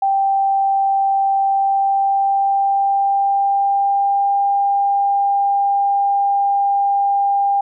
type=tone with pitch glide; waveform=sine; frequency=784 to 799.5 Hz; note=G5 to G5; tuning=0 to +34 cents; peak=-13 dBFS; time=0.02-7.61 s; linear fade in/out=5 ms; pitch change=+34 cents; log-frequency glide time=1.44-4.46 s; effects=none